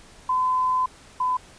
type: tone pair in turn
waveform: sine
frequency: 1018 / 1008.1 Hz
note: C6 / B5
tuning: -48 / +35 cents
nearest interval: unison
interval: 17 cents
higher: first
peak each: -19 / -20 dBFS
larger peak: first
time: 0.29-0.86 / 1.2-1.37 s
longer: first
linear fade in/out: 5 ms
effects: pink hiss -49 dBFS RMS until 1.58 s + resampled to 22050 Hz